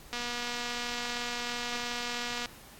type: click train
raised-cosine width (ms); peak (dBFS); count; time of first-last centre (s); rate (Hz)
0.2; -18; 562; 0.13-2.458; 241
effects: pink hiss -52 dBFS RMS until 2.79 s + AAC 64 kbps